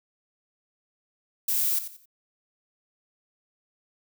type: noise with echo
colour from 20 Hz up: violet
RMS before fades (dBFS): -25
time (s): 1.48-1.79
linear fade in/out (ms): 5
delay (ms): 89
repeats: 3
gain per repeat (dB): -11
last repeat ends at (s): 2.057
effects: none